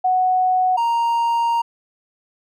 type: tone pair in turn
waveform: sine / triangle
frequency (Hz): 740 / 932.3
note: F#5 / A#5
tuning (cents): 0 / 0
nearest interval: major third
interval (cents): 400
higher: second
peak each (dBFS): -14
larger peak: neither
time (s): 0.04-0.77 / 0.77-1.62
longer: second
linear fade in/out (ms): 10
effects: none